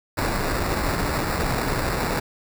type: noise with sample-and-hold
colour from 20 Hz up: pink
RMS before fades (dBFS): -24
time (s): 0.17-2.2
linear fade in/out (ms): 10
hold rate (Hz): 3150
effects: none